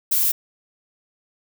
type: noise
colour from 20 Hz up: violet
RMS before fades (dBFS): -19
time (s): 0.11-0.32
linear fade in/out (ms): 10
effects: none